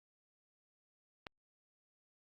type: click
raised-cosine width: 0.3 ms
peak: -27 dBFS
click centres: 1.268 s
effects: Opus 48 kbps